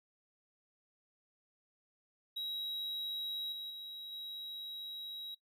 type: tone with level steps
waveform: triangle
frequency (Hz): 3849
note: B7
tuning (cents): -45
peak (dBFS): -35 / -39 / -42 / -40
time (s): 2.36-5.35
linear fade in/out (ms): 10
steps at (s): 3.52 / 3.7 / 4.12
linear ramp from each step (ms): 5
effects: noise-tail reverb RT60 0.1 s tail -18 dB re dry